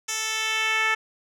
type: tone with band-pass filter sweep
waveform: 10% pulse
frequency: 440 Hz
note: A4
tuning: in tune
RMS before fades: -25 dBFS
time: 0.08-0.95 s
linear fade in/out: 10 ms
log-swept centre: 6100 to 1900 Hz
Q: 1.4
effects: none